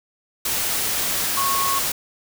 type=tone in noise; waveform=sine; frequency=1098 Hz; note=C#6; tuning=17 cents flat; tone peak=-21 dBFS; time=1.37-1.79 s; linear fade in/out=5 ms; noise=white; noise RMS=-23 dBFS; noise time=0.45-1.92 s; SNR=-1 dB; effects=none

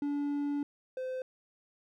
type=tone pair in turn; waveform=triangle; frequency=287.7 / 515.1 Hz; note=D4 / C5; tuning=-36 / -27 cents; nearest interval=minor seventh; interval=1009 cents; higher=second; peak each=-28 / -32 dBFS; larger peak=first; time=0.02-0.63 / 0.97-1.22 s; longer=first; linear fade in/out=2 ms; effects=none

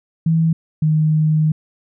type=tone pair in turn; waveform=sine; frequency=162.7 / 155.19 Hz; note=E3 / D#3; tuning=-22 / -4 cents; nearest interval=minor second; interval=82 cents; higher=first; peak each=-12 dBFS; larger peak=neither; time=0.26-0.53 / 0.82-1.52 s; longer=second; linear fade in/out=5 ms; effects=none

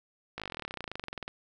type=slowing click train; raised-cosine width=0.3 ms; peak=-21 dBFS; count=29; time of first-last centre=0.38-1.279 s; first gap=18 ms; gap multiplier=1.04; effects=none

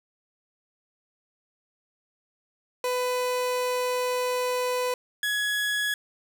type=tone pair in turn; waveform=30% pulse; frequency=499.4 / 1679.8 Hz; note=B4 / G#6; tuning=+19 / +19 cents; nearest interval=octave + major sixth; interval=2100 cents; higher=second; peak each=-22 dBFS; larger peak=neither; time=2.84-4.94 / 5.23-5.94 s; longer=first; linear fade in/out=2 ms; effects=none

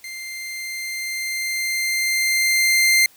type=tone with level ramp; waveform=sawtooth; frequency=2093 Hz; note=C7; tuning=in tune; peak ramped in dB=-28 to -9 dBFS; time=0.04-3.06 s; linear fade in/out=2 ms; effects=white hiss -52 dBFS RMS until 3.16 s

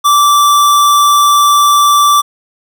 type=tone; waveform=square; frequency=1166 Hz; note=D6; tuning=13 cents flat; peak=-6 dBFS; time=0.04-2.22 s; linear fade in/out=20 ms; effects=none

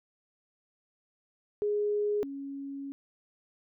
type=tone pair in turn; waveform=sine; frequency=415.3 / 277.2 Hz; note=G#4 / C#4; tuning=0 / 0 cents; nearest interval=perfect fifth; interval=700 cents; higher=first; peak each=-26 / -36 dBFS; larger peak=first; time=1.62-2.23 / 2.23-2.92 s; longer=second; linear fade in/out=0 ms; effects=none

